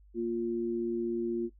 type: tone pair together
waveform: sine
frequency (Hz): 233.1 / 349.3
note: A#3 / F4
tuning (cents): 0 / 0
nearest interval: perfect fifth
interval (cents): 700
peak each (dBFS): -34 / -30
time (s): 0.14-1.5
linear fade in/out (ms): 50
effects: noise-tail reverb RT60 0.1 s tail -17 dB re dry + added 50 Hz sine -55 dBFS peak until 1.59 s